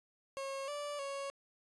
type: tone with pitch steps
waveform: 30% pulse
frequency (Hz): 544 / 583 / 554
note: C#5 / D5 / C#5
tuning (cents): -33 / -13 / -1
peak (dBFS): -36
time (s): 0.37-1.3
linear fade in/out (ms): 0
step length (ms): 310
effects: resampled to 24000 Hz